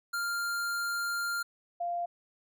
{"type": "tone pair in turn", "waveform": ["square", "sine"], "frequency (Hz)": [1396.9, 695.2], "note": ["F6", "F5"], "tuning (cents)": [0, -8], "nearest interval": "octave", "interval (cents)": 1208, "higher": "first", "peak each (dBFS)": [-31, -30], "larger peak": "second", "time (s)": [[0.13, 1.43], [1.8, 2.06]], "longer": "first", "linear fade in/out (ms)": 10, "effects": []}